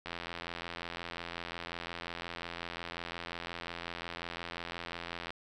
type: click train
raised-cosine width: 0.3 ms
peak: -23 dBFS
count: 450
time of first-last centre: 0.06-5.305 s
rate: 85.6 Hz
effects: none